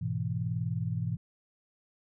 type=chord; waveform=sine; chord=E major; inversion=first; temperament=equal; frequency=103.83 / 123.47 / 164.81 Hz; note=G#2 / B2 / E3; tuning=0 / 0 / 0 cents; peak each=-34 / -33 / -34 dBFS; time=0.01-1.17 s; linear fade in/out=10 ms; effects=none